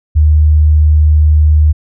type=tone; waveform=sine; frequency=76.3 Hz; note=D#2; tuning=33 cents flat; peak=-4 dBFS; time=0.15-1.73 s; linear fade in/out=20 ms; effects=none